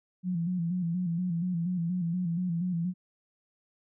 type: tone with vibrato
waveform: sine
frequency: 174.61 Hz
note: F3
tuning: in tune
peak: -27 dBFS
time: 0.23-2.94 s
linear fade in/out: 50 ms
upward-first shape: square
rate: 4.2 Hz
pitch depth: 69 cents each way
effects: none